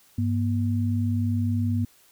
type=tone pair together; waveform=sine; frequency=100.2 / 239.4 Hz; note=G2 / A#3; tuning=+38 / +46 cents; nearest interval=octave + minor third; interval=1508 cents; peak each=-23 / -26 dBFS; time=0.18-1.85 s; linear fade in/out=5 ms; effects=white hiss -58 dBFS RMS until 2.11 s